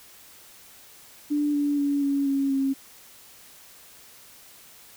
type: tone with pitch steps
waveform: sine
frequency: 293.7 / 289 / 284.4 / 279.8 / 275.3 / 270.9 Hz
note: D4 / D4 / C#4 / C#4 / C#4 / C#4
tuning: 0 / -28 / +45 / +16 / -12 / -40 cents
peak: -21 dBFS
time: 1.3-2.74 s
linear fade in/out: 20 ms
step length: 240 ms
effects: white hiss -50 dBFS RMS until 4.96 s